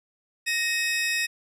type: tone pair together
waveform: sawtooth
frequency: 1864.7 / 2552 Hz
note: A#6 / D#7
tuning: 0 / +43 cents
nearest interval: perfect fourth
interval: 543 cents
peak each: -23 dBFS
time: 0.46-1.27 s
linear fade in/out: 20 ms
effects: low-pass 12000 Hz 12 dB/octave